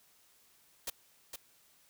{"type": "noise with echo", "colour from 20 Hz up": "white", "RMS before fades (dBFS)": -37, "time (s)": [0.87, 0.9], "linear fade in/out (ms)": 5, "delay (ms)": 460, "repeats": 1, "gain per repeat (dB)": -6, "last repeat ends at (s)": 1.36, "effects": ["white hiss -66 dBFS RMS until 1.89 s"]}